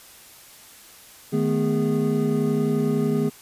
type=tone cluster; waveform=triangle; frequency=155.1 / 216.7 / 247.7 / 410.4 Hz; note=D#3 / A3 / B3 / G#4; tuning=-5 / -26 / +5 / -21 cents; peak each=-23 dBFS; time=1.32-3.3 s; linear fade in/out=20 ms; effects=white hiss -47 dBFS RMS until 3.41 s + resampled to 32000 Hz